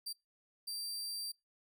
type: tone bursts at uneven times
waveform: sawtooth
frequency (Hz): 4699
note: D8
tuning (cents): 0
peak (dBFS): -36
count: 2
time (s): 0.06-0.13 / 0.67-1.32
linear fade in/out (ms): 10
effects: noise-tail reverb RT60 0.2 s tail -23 dB re dry